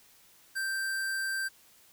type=tone; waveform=square; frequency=1568 Hz; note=G6; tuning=in tune; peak=-31 dBFS; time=0.55-1.49 s; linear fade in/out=20 ms; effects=white hiss -60 dBFS RMS until 1.92 s